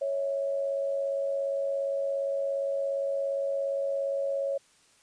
sine tone pair together, 554 / 651.3 Hz, C#5 / E5, -1 / -21 cents, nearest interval minor third, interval 280 cents, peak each -27 / -37 dBFS, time 0.01-4.58 s, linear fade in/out 10 ms, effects white hiss -62 dBFS RMS until 5.02 s + resampled to 22050 Hz

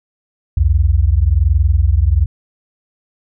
sine tone pair together, 63.4 / 84.55 Hz, B1 / E2, +46 / +44 cents, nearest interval perfect fourth, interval 498 cents, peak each -12 dBFS, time 0.57-2.26 s, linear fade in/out 5 ms, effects none

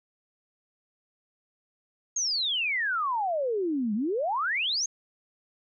sine exponential two-way sweep, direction down then up, 6645 to 200 to 6645 Hz, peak -25 dBFS, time 2.16-4.86 s, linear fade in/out 5 ms, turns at 3.94 s, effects none

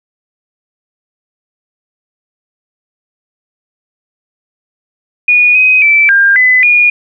sine tone with pitch steps, 2455 / 2516 / 2323 / 1601 / 2011 / 2439 Hz, D#7 / D#7 / D7 / G6 / B6 / D#7, -24 / +19 / -20 / +36 / +31 / -35 cents, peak -4 dBFS, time 5.28-6.9 s, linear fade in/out 5 ms, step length 270 ms, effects none

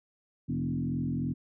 sine tone with frequency modulation, 197.5 Hz, G3, 13 cents sharp, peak -28 dBFS, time 0.48-1.34 s, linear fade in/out 20 ms, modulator 43.2 Hz, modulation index 2, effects none

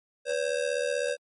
square ring-modulated tone, 532 Hz, C5, 29 cents sharp, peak -24 dBFS, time 0.25-1.17 s, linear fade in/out 50 ms, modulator 38 Hz, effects MP3 48 kbps

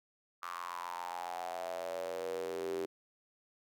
square tone with high-pass filter sweep, 43.65 Hz, F1, in tune, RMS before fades -40 dBFS, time 0.42-2.86 s, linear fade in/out 10 ms, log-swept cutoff 1200 to 370 Hz, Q 7, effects none

